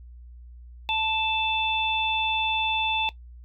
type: harmonic tone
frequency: 880 Hz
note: A5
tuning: in tune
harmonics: 1 / 3 / 4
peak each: -27 / -27 / -27 dBFS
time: 0.89-3.09 s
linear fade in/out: 0 ms
effects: noise-tail reverb RT60 0.1 s tail -17 dB re dry + added 60 Hz sine -42 dBFS peak until 3.44 s